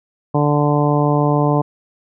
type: harmonic tone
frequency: 146.83 Hz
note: D3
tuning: in tune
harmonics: 1 / 2 / 3 / 4 / 5 / 6 / 7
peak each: -16 / -19 / -21 / -22 / -23 / -24 / -24 dBFS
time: 0.34-1.62 s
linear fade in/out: 10 ms
effects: none